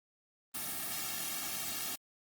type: noise with comb filter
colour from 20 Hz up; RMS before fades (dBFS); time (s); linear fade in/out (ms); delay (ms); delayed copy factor
white; -38; 0.54-1.96; 10; 2; -1
effects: Opus 32 kbps